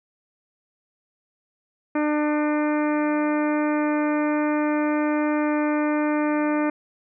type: harmonic tone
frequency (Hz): 299.9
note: D4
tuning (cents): +36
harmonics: 1 / 2 / 3 / 4 / 5 / 6 / 7 / 8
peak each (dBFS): -21 / -27 / -31 / -33 / -35 / -37 / -38 / -39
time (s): 1.95-6.7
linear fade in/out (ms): 5
effects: none